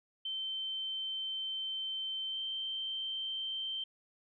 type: tone with pitch glide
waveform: sine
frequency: 3100 to 3123 Hz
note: G7 to G7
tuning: -20 to -7 cents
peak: -35 dBFS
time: 0.25-3.84 s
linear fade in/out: 5 ms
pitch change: +13 cents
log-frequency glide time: 2.3-2.37 s
effects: none